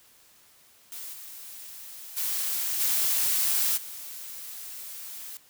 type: noise with level steps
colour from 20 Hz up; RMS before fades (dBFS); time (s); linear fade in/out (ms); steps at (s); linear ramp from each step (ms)
blue; -39 / -43 / -29 / -25 / -40; 0.92-5.37; 0; 1.12 / 2.16 / 2.79 / 3.76; 20
effects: white hiss -58 dBFS RMS until 5.49 s